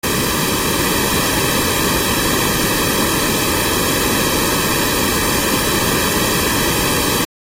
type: noise with comb filter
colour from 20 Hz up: pink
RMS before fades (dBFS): -17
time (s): 0.03-7.25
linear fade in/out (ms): 10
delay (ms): 1.4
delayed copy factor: -0.8
effects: AAC 48 kbps